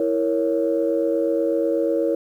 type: chord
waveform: sine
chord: A# diminished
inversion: second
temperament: equal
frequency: 329.6 / 466.2 / 554.4 Hz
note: E4 / A#4 / C#5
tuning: 0 / 0 / 0 cents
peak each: -22 dBFS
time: 0-2.15 s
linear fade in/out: 2 ms
effects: tanh soft clip ceiling -9 dBFS + 9-bit